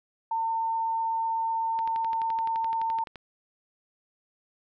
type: tone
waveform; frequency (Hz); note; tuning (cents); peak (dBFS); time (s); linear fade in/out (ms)
sine; 904; A5; +47; -25; 0.31-3.04; 5
type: click train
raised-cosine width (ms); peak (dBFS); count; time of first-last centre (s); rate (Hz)
0.3; -25; 17; 1.79-3.158; 11.7
effects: none